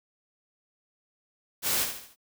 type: noise with echo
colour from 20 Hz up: white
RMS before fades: -27 dBFS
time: 1.62-1.87 s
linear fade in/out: 50 ms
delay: 73 ms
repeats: 4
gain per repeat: -7 dB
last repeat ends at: 2.162 s
effects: none